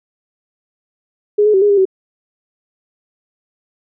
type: tone with pitch steps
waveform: sine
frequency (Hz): 415.5 / 424.8 / 382.7 / 412.4 / 402.7 / 380.1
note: G#4 / G#4 / G4 / G#4 / G4 / F#4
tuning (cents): +1 / +39 / -42 / -12 / +47 / +47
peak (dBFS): -8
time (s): 1.38-1.854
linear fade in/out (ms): 10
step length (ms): 79
effects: none